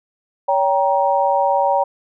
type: chord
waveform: sine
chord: G diminished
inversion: second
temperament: just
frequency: 564.5 / 784 / 940.8 Hz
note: Db5 / G5 / Bb5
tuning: +31 / 0 / +16 cents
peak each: -18 dBFS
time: 0.48-1.84 s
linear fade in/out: 10 ms
effects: none